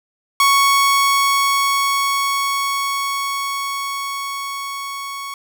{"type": "tone with level ramp", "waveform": "sawtooth", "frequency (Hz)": 1110, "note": "C#6", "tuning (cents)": 2, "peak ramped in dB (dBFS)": [-7, -23], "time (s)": [0.4, 5.34], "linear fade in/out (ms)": 2, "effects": []}